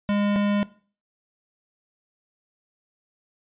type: tone pair in turn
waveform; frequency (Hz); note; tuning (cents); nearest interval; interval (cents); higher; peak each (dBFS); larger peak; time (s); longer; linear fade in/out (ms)
square; 204.3 / 204.3; G#3 / G#3; -28 / -28; unison; 0; neither; -21; neither; 0.09-0.36 / 0.36-0.63; neither; 0
effects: noise-tail reverb RT60 0.4 s tail -18 dB re dry + resampled to 8000 Hz